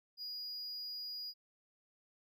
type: tone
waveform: triangle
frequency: 4890 Hz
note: D#8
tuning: 31 cents flat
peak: -40 dBFS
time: 0.17-1.34 s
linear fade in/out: 50 ms
effects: none